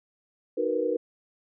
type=chord; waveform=sine; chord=B major seventh; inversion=first; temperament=just; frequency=308.7 / 370.4 / 463 / 493.9 Hz; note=D#4 / F#4 / A#4 / B4; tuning=-14 / +2 / -12 / 0 cents; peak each=-32 / -32 / -28 / -28 dBFS; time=0.57-0.97 s; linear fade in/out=10 ms; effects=none